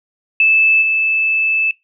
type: tone with level steps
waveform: sine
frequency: 2625 Hz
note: E7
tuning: 8 cents flat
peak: -8 / -12 dBFS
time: 0.4-1.71 s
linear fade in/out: 2 ms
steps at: 0.81 s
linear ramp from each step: 20 ms
effects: noise-tail reverb RT60 0.2 s tail -21 dB re dry